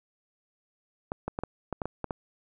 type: clicks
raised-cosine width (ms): 1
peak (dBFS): -17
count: 9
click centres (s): 1.119 / 1.28 / 1.389 / 1.436 / 1.727 / 1.818 / 1.856 / 2.043 / 2.108
effects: none